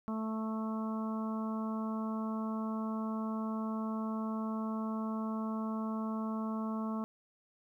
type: harmonic tone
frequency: 220 Hz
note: A3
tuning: in tune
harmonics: 1 / 2 / 3 / 4 / 5 / 6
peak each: -34 / -47 / -46 / -48 / -44 / -49 dBFS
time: 0.08-7.04 s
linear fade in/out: 0 ms
effects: 12-bit